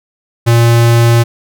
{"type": "tone", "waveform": "square", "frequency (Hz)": 117.2, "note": "A#2", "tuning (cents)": 10, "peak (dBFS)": -6, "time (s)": [0.46, 1.24], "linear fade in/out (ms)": 20, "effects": []}